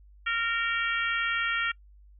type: harmonic tone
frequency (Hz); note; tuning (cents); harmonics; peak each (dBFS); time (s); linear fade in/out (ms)
461.7; A#4; -17; 3 / 4 / 5 / 6 / 7; -29 / -31 / -33 / -35 / -36; 0.26-1.72; 10
effects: noise-tail reverb RT60 0.1 s tail -25 dB re dry + added 50 Hz sine -51 dBFS peak until 2.19 s